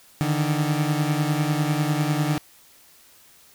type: beating tone pair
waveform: 30% pulse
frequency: 146.83 / 156.83 Hz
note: D3 / D#3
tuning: 0 / +14 cents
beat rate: 10 Hz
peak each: -20 / -22 dBFS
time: 0.21-2.38 s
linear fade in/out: 0 ms
effects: white hiss -53 dBFS RMS until 3.54 s